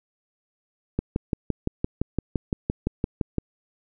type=click train; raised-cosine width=3 ms; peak=-10 dBFS; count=15; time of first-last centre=0.99-3.383 s; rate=5.85 Hz; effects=none